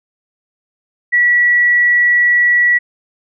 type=tone; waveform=sine; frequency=1940 Hz; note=B6; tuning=31 cents flat; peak=-8 dBFS; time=1.12-2.79 s; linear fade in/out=20 ms; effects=none